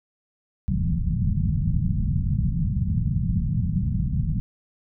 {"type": "low-pass noise", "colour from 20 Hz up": "white", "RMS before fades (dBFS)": -23, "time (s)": [0.68, 4.4], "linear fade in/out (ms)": 0, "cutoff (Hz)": 190, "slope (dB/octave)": 48, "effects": []}